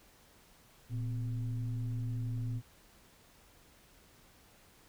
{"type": "tone with frequency modulation", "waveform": "sine", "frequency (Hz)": 116.54, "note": "A#2", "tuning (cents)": 0, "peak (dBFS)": -33, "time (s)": [0.89, 2.62], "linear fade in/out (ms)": 50, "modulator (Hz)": 141, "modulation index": 0.47, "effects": ["pink hiss -62 dBFS RMS until 4.88 s"]}